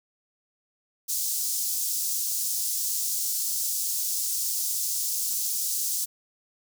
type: high-pass noise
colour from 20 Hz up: pink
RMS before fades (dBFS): -28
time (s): 1.08-6.06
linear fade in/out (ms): 20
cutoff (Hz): 5600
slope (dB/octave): 24
effects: none